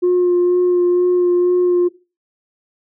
sine tone with vibrato, 356.4 Hz, F4, 35 cents sharp, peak -9 dBFS, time 0.02-1.89 s, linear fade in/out 20 ms, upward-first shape sine, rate 2.1 Hz, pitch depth 15 cents each way, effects noise-tail reverb RT60 0.3 s tail -18 dB re dry + tanh soft clip ceiling -9 dBFS

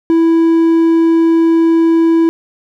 triangle tone, 329.6 Hz, E4, in tune, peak -5 dBFS, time 0.1-2.29 s, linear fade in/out 0 ms, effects none

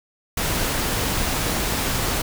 pink noise, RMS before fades -23 dBFS, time 0.37-2.22 s, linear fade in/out 5 ms, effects none

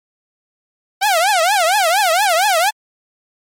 sawtooth tone with vibrato, 740 Hz, F#5, in tune, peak -8 dBFS, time 1.01-2.71 s, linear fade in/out 20 ms, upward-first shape triangle, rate 4.3 Hz, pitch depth 290 cents each way, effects MP3 64 kbps

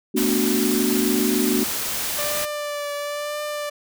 sine chord, B minor seventh, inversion third, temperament equal with one note detuned, 220 / 246.9 / 293.7 / 373.6 Hz, A3 / B3 / D4 / F#4, 0 / 0 / 0 / +17 cents, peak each -24 dBFS, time 0.14-1.64 s, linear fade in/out 10 ms
white noise, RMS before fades -26 dBFS, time 0.16-2.46 s, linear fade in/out 20 ms
sawtooth tone with vibrato, 587.3 Hz, D5, in tune, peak -22 dBFS, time 2.18-3.7 s, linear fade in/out 10 ms, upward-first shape triangle, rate 1 Hz, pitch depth 29 cents each way
effects none

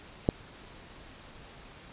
click, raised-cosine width 2 ms, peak -9 dBFS, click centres 0.289 s, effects pink hiss -50 dBFS RMS until 1.92 s + resampled to 8000 Hz

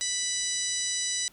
harmonic tone, 988 Hz, B5, in tune, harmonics 2 / 3 / 4 / 5 / 6 / 7 / 8 / 9, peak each -38 / -41 / -33 / -38 / -32 / -42 / -34 / -38 dBFS, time 0.01-1.28 s, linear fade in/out 0 ms, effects pink hiss -58 dBFS RMS until 1.32 s

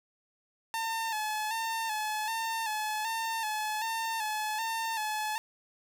sawtooth tone with vibrato, 880 Hz, A5, in tune, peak -27 dBFS, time 0.74-5.38 s, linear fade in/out 0 ms, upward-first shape square, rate 1.3 Hz, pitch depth 47 cents each way, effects none

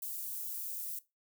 white high-pass noise, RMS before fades -40 dBFS, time 0.02-0.99 s, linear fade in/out 5 ms, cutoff 12000 Hz, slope 12 dB/octave, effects noise-tail reverb RT60 0.2 s tail -17 dB re dry

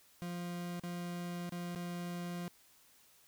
40% pulse tone with dropouts, 174.9 Hz, F3, 3 cents sharp, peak -38 dBFS, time 0.22-2.48 s, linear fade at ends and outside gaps 0 ms, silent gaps 0.797-0.836 / 1.494-1.522 / 1.749-1.759 s, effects white hiss -65 dBFS RMS until 3.27 s

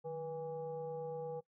sine tone with frequency modulation, 486.7 Hz, B4, 25 cents flat, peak -39 dBFS, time 0.04-1.41 s, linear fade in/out 20 ms, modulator 334 Hz, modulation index 0.71, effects noise-tail reverb RT60 0.1 s tail -20 dB re dry

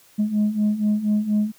sine beating tone pair, 207.7 / 211.9 Hz, G#3 / G#3, 0 / +35 cents, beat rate 4.2 Hz, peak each -22 / -18 dBFS, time 0.18-1.52 s, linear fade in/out 20 ms, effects tanh soft clip ceiling -14 dBFS + white hiss -54 dBFS RMS until 1.58 s

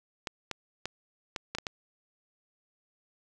clicks, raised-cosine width 0.2 ms, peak -16 dBFS, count 7, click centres 0.272 / 0.513 / 0.856 / 1.362 / 1.55 / 1.585 / 1.668 s, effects none

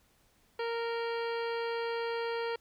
harmonic tone, 464 Hz, A#4, 8 cents flat, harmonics 1 / 2 / 3 / 4 / 5 / 6 / 7 / 9 / 10, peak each -33 / -39 / -43 / -45 / -47 / -49 / -50 / -52 / -53 dBFS, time 0.59-2.56 s, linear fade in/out 5 ms, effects pink hiss -68 dBFS RMS until 2.6 s

